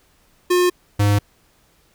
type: tone pair in turn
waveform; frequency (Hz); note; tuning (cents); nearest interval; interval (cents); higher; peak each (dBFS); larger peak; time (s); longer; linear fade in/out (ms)
square; 358.1 / 102.42; F4 / G#2; +43 / -24; octave + minor seventh; 2167; first; -14; neither; 0.5-0.7 / 0.99-1.19; neither; 10
effects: pink hiss -58 dBFS RMS until 1.94 s